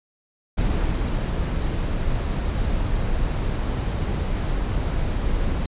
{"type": "noise with ADSR envelope", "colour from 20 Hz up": "brown", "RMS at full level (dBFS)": -21, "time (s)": [0.57, 5.66], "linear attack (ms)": 15, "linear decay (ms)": 670, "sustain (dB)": -2, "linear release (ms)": 4, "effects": ["resampled to 8000 Hz"]}